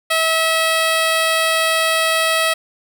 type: tone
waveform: 10% pulse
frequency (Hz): 647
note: E5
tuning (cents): -32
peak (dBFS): -6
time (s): 0.1-2.54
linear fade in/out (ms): 10
effects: none